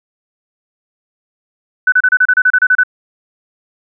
sine tone bursts, 1501 Hz, F#6, 24 cents sharp, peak -6 dBFS, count 12, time 1.87-2.835 s, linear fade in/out 5 ms, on 52 ms, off 31 ms, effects none

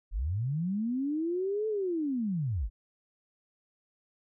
sine linear two-way sweep, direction up then down, 37 to 441.1 to 37.1 Hz, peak -28 dBFS, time 0.11-2.7 s, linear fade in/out 50 ms, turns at 1.68 s, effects none

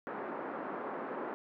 pink band-pass noise, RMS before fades -40 dBFS, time 0.07-1.34 s, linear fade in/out 0 ms, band 260 to 1500 Hz, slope 24 dB/octave, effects none

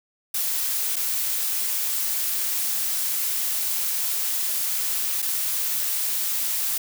blue noise with dropouts, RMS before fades -25 dBFS, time 0.34-6.78 s, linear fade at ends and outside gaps 5 ms, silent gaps 0.959-0.964 / 5.22-5.224 s, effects none

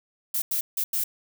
violet noise bursts at uneven times, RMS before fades -26 dBFS, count 4, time 0.34-0.42 / 0.51-0.61 / 0.77-0.84 / 0.93-1.04 s, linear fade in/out 5 ms, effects none

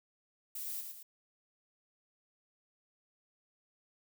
violet noise with echo, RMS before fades -41 dBFS, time 0.55-0.81 s, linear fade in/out 5 ms, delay 110 ms, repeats 2, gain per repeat -5 dB, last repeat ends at 1.03 s, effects none

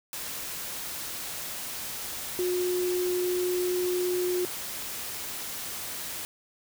sine tone in noise, 360.3 Hz, F#4, 46 cents flat, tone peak -25 dBFS, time 2.39-4.45 s, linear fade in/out 0 ms, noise white, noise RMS -36 dBFS, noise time 0.13-6.25 s, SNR +8 dB, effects none

